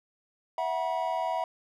triangle chord, E suspended second, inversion none, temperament equal with one note detuned, 659.3 / 740 / 964.6 Hz, E5 / F#5 / B5, 0 / 0 / -41 cents, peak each -30 dBFS, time 0.58-1.44 s, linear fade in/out 2 ms, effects none

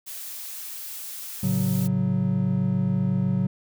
blue noise, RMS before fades -36 dBFS, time 0.06-1.88 s, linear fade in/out 20 ms
triangle chord, F# minor, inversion first, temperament just, 111 / 138.75 / 185 Hz, A2 / C#3 / F#3, +16 / +2 / 0 cents, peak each -26 / -24 / -21 dBFS, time 1.43-3.47 s, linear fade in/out 5 ms
effects none

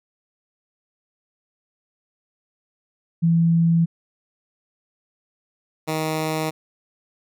sine / 10% pulse tone pair in turn, 166.8 / 157.26 Hz, E3 / D#3, +21 / +19 cents, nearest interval minor second, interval 102 cents, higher first, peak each -14 dBFS, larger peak neither, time 3.22-3.86 / 5.87-6.51 s, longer neither, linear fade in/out 20 ms, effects none

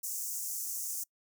pink high-pass noise, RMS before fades -37 dBFS, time 0.03-1.04 s, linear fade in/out 10 ms, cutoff 6000 Hz, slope 48 dB/octave, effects noise-tail reverb RT60 0.1 s tail -25 dB re dry

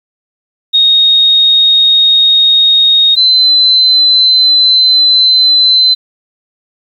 sine tone pair in turn, 3729 / 4051 Hz, A#7 / B7, 0 / +43 cents, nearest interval minor second, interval 143 cents, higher second, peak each -4 dBFS, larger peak neither, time 0.73-3.16 / 3.16-5.95 s, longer second, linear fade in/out 20 ms, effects 7-bit

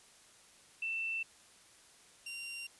sine / sawtooth tone pair in turn, 2674 / 2767 Hz, E7 / F7, +24 / -17 cents, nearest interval minor second, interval 59 cents, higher second, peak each -34 / -38 dBFS, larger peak first, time 0.82-1.23 / 2.26-2.67 s, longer neither, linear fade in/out 5 ms, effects white hiss -61 dBFS RMS until 2.79 s + resampled to 24000 Hz

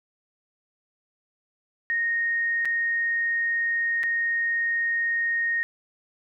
sine tone with dropouts, 1858 Hz, A#6, 6 cents flat, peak -22 dBFS, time 1.9-5.63 s, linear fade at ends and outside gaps 0 ms, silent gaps 2.65-2.655 / 4.032-4.037 s, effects none

